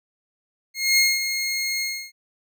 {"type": "tone with ADSR envelope", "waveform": "20% pulse", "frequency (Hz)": 2147, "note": "C7", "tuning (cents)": 44, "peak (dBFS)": -9, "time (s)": [0.74, 2.12], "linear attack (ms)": 240, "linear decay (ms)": 210, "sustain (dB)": -9, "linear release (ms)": 300, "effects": []}